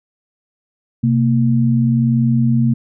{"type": "tone pair together", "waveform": "sine", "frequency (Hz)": [128.9, 229.9], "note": ["C3", "A#3"], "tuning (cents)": [-26, -24], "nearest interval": "minor seventh", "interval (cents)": 1002, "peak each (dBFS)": -14, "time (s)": [1.03, 2.74], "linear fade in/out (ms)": 10, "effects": []}